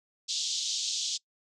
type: band-pass noise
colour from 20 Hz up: pink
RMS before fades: -32 dBFS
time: 0.28-1.18 s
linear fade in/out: 20 ms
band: 3300 to 7100 Hz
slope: 48 dB/octave
effects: noise-tail reverb RT60 0.1 s tail -23 dB re dry